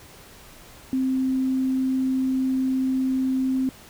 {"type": "tone", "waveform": "sine", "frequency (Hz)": 261.6, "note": "C4", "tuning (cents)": 0, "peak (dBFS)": -20, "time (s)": [0.93, 3.69], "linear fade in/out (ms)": 0, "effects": ["pink hiss -47 dBFS RMS until 3.89 s"]}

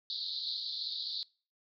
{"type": "band-pass noise", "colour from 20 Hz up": "pink", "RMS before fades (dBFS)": -38, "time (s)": [0.1, 1.23], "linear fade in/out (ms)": 0, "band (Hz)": [3700, 4600], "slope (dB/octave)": 96, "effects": ["noise-tail reverb RT60 0.4 s tail -24 dB re dry"]}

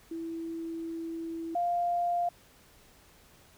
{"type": "tone pair in turn", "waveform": "sine", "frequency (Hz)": [329.6, 698.4], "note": ["E4", "F5"], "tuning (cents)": [0, 0], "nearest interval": "octave + minor second", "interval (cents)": 1300, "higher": "second", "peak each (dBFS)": [-34, -26], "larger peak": "second", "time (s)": [[0.11, 1.55], [1.55, 2.29]], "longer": "first", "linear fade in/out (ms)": 5, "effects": ["pink hiss -59 dBFS RMS until 3.57 s"]}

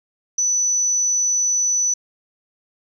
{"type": "tone", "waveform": "sine", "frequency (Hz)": 5970, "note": "F#8", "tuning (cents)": 15, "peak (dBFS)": -16, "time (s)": [0.38, 1.94], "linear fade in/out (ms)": 5, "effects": ["9-bit"]}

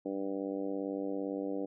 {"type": "harmonic tone", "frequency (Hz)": 97.7, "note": "G2", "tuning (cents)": -5, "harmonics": [2, 3, 4, 5, 6, 7, 8], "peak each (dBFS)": [-45, -36, -42, -39, -44, -50, -52], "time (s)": [0.05, 1.66], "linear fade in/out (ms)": 10, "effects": []}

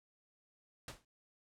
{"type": "noise with exponential decay", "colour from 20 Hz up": "pink", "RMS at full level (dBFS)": -42, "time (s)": [0.88, 1.05], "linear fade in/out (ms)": 2, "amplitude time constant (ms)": 36, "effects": ["low-pass 10000 Hz 12 dB/octave"]}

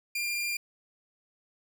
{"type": "tone", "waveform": "sawtooth", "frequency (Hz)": 2396, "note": "D7", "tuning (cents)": 34, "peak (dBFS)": -26, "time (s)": [0.15, 0.57], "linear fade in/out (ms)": 5, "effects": []}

